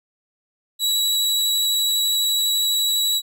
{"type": "tone with vibrato", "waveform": "sawtooth", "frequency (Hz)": 3902, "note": "B7", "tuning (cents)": -22, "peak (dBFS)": -15, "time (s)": [0.79, 3.22], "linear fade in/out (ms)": 50, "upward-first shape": "sine", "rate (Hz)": 12, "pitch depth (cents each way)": 8, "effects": []}